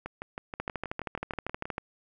two click trains, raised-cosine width 0.5 ms, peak -21 / -17 dBFS, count 11 / 16, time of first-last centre 0.06-1.655 / 0.6-1.781 s, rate 6.27 / 12.7 Hz, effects none

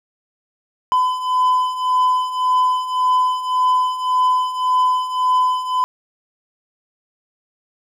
triangle beating tone pair, 1009 / 1010.8 Hz, B5 / B5, +37 / +40 cents, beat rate 1.8 Hz, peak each -19 / -14 dBFS, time 0.92-5.84 s, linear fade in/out 0 ms, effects none

